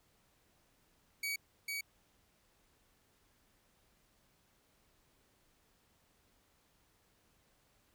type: tone with echo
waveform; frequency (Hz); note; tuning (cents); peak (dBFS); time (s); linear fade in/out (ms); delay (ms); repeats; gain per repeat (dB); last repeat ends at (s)
sawtooth; 2262; C#7; +34; -32; 1.23-1.36; 5; 450; 1; -2; 1.81
effects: pink hiss -72 dBFS RMS until 7.94 s